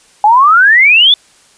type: exponential sweep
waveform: sine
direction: up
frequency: 817 to 3558 Hz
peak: -3 dBFS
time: 0.24-1.14 s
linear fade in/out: 2 ms
effects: white hiss -46 dBFS RMS until 1.57 s + resampled to 22050 Hz